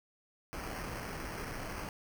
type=noise with sample-and-hold; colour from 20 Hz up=pink; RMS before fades=-41 dBFS; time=0.53-1.89 s; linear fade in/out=0 ms; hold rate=3675 Hz; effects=none